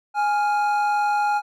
triangle tone pair together, 830.6 / 1398.6 Hz, G#5 / F6, 0 / +2 cents, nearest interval major sixth, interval 902 cents, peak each -17 / -25 dBFS, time 0.14-1.42 s, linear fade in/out 50 ms, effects none

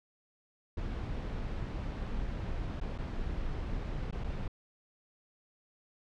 brown noise with dropouts, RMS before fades -36 dBFS, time 0.77-4.48 s, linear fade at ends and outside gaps 5 ms, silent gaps 2.802-2.811 / 2.98-2.984 / 4.111-4.125 / 4.239-4.242 s, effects low-pass 4000 Hz 12 dB/octave

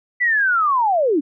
sine linear sweep, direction down, 2000 to 260 Hz, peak -14 dBFS, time 0.2-1.21 s, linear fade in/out 20 ms, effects none

